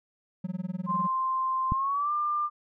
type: tone with tremolo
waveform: triangle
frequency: 183.5 Hz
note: F#3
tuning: 14 cents flat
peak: -25 dBFS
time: 0.44-1.08 s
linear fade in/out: 5 ms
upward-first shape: sine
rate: 20 Hz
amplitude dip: 100%
type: tone with pitch glide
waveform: sine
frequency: 1046.5 to 1195.2 Hz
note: C6 to D6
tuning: 0 to +30 cents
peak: -25 dBFS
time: 0.86-2.5 s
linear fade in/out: 50 ms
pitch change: +230 cents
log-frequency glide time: 1.71-2.12 s
type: click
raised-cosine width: 5 ms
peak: -15 dBFS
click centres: 1.721 s
effects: none